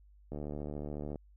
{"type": "click train", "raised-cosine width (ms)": 2, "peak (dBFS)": -27, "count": 63, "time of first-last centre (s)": [0.32, 1.158], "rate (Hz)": 74, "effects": ["added 50 Hz sine -57 dBFS peak until 1.36 s"]}